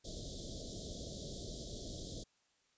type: band-stop noise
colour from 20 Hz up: pink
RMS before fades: -45 dBFS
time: 0.04-2.24 s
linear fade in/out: 10 ms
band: 670 to 3300 Hz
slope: 96 dB/octave
effects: white hiss -75 dBFS RMS until 2.77 s + resampled to 16000 Hz